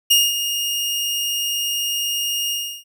sawtooth tone with ADSR envelope, 2842 Hz, F7, 30 cents sharp, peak -7 dBFS, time 0.1-2.84 s, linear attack 12 ms, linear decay 210 ms, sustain -10 dB, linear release 330 ms, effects none

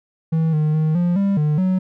triangle tone with pitch steps, 161.3 / 153.1 / 156.3 / 175.1 / 198.1 / 150.6 / 186.2 Hz, E3 / D#3 / D#3 / F3 / G3 / D3 / F#3, -37 / -28 / +8 / +5 / +18 / +44 / +11 cents, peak -13 dBFS, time 0.32-1.79 s, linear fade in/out 10 ms, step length 210 ms, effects none

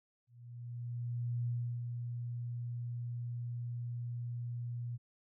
sine tone with ADSR envelope, 120 Hz, B2, 49 cents flat, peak -32 dBFS, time 0.27-4.98 s, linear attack 1200 ms, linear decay 340 ms, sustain -5 dB, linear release 29 ms, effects none

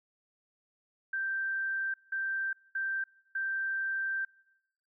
sine tone bursts at uneven times, 1568 Hz, G6, in tune, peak -30 dBFS, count 4, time 1.13-1.94 / 2.12-2.53 / 2.75-3.04 / 3.35-4.25 s, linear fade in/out 5 ms, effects noise-tail reverb RT60 0.9 s tail -24 dB re dry

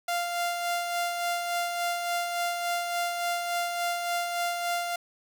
sawtooth tone with tremolo, 696 Hz, F5, 6 cents flat, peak -22 dBFS, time 0.08-4.96 s, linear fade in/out 5 ms, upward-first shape sine, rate 3.5 Hz, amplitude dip 40%, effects 8-bit

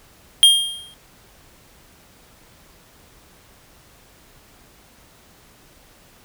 square tone with exponential decay, 3220 Hz, G7, 46 cents sharp, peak -6 dBFS, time 0.43-0.94 s, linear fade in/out 0 ms, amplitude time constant 110 ms, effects pink hiss -51 dBFS RMS until 6.24 s

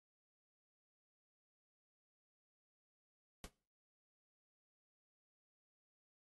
pink noise with exponential decay, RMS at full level -44 dBFS, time 3.44-3.51 s, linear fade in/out 1 ms, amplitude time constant 15 ms, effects noise-tail reverb RT60 0.4 s tail -21 dB re dry + AAC 32 kbps

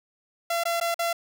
sawtooth tone with dropouts, 680 Hz, F5, 46 cents flat, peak -20 dBFS, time 0.5-1.13 s, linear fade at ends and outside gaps 5 ms, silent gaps 0.637-0.653 / 0.801-0.811 / 0.944-0.991 s, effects none

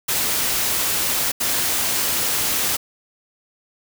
white noise bursts at uneven times, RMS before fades -21 dBFS, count 2, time 0.08-1.32 / 1.4-2.77 s, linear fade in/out 10 ms, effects none

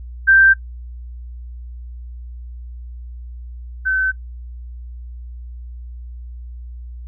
sine tone pair in turn, 1568 / 1529.5 Hz, G6 / G6, 0 / -43 cents, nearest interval unison, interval 43 cents, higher first, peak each -7 / -15 dBFS, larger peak first, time 0.27-0.54 / 3.85-4.12 s, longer neither, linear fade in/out 20 ms, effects noise-tail reverb RT60 0.1 s tail -20 dB re dry + added 60 Hz sine -30 dBFS peak until 7.07 s

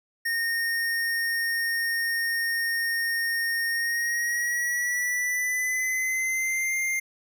square tone with pitch glide, 1844 to 2106 Hz, A#6 to C7, -19 to +11 cents, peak -25 dBFS, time 0.25-7 s, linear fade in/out 10 ms, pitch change +230 cents, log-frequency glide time 3.69-6.75 s, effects none

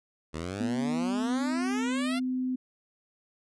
10% pulse exponential sweep, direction up, 75.6 to 714 Hz, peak -25 dBFS, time 0.33-2.2 s, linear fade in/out 20 ms
sine tone with pitch glide, 242.6 to 255.5 Hz, B3 to C4, -31 to -41 cents, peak -27 dBFS, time 0.6-2.56 s, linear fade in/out 10 ms, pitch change +90 cents, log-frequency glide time 0.89-1.42 s
effects resampled to 22050 Hz

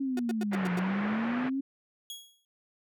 sine exponential two-way sweep, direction down then up, 277.2 to 176.3 to 277.2 Hz, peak -28 dBFS, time 0-1.61 s, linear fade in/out 10 ms, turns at 0.73 s
35% pulse tone bursts, 361.9 Hz, F#4, 38 cents flat, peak -31 dBFS, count 6, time 0.17-0.793 s, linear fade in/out 2 ms, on 23 ms, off 97 ms
white band-pass noise, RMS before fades -37 dBFS, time 0.51-1.5 s, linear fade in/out 20 ms, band 110 to 2000 Hz, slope 24 dB/octave
sawtooth tone with exponential decay, 3322 Hz, G#7, in tune, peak -33 dBFS, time 2.1-2.45 s, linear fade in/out 1 ms, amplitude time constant 76 ms
effects none

